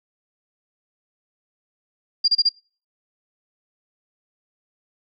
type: tone bursts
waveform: sine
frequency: 4790 Hz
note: D8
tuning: 33 cents sharp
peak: -13 dBFS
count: 4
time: 2.24-2.492 s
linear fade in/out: 10 ms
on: 42 ms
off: 28 ms
effects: noise-tail reverb RT60 0.4 s tail -26 dB re dry